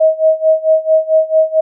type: tone with tremolo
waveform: sine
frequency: 634 Hz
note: D#5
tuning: 32 cents sharp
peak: -5 dBFS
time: 0-1.61 s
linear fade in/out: 10 ms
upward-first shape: sine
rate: 4.5 Hz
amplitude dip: 90%
effects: none